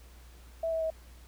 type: tone with pitch steps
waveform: sine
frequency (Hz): 656 / 648.5 / 641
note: E5 / E5 / E5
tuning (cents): -9 / -28 / -49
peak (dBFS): -28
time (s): 0.63-0.903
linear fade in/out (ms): 5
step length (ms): 91
effects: added 60 Hz sine -50 dBFS peak until 1.27 s + pink hiss -59 dBFS RMS until 1.27 s